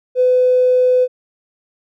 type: tone with tanh clipping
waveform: triangle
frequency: 504 Hz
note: B4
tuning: 35 cents sharp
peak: -9 dBFS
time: 0.15-1.08 s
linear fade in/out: 50 ms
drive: 2 dB
effects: none